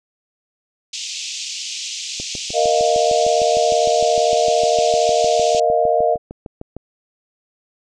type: band-pass noise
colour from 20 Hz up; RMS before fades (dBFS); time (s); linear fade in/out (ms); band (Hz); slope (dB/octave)
white; -28; 0.93-5.6; 5; 2500 to 7100; 48
type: click train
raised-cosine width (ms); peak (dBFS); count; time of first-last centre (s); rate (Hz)
2; -18; 31; 2.2-6.766; 6.57
type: chord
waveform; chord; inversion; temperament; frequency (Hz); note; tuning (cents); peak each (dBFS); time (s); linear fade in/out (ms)
sine; Bb suspended fourth; none; just; 466.2 / 621.6 / 699.2; Bb4 / Eb5 / F5; 0 / -2 / +2; -19 / -17 / -17; 2.53-6.18; 50
effects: none